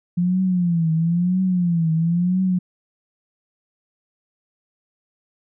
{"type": "tone with vibrato", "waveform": "sine", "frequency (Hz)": 173.4, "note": "F3", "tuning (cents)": -12, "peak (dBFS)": -16, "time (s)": [0.17, 2.59], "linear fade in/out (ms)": 10, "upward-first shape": "triangle", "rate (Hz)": 1, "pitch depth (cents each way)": 150, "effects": []}